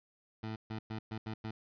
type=tone bursts at uneven times; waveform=20% pulse; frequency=110 Hz; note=A2; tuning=in tune; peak=-33 dBFS; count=6; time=0.43-0.56 / 0.7-0.79 / 0.9-0.99 / 1.11-1.18 / 1.26-1.34 / 1.44-1.51 s; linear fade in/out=5 ms; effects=resampled to 11025 Hz